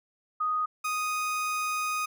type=tone pair in turn; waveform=sine / 30% pulse; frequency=1244.5 / 1244.5 Hz; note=D#6 / D#6; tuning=0 / 0 cents; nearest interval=unison; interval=0 cents; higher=neither; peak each=-25 dBFS; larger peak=neither; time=0.4-0.66 / 0.84-2.06 s; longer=second; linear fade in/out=10 ms; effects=none